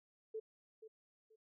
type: tone with echo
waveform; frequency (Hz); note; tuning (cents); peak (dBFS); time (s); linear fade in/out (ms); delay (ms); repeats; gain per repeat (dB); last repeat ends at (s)
sine; 439.4; A4; -2; -40; 0.34-0.4; 10; 480; 2; -12; 1.36
effects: none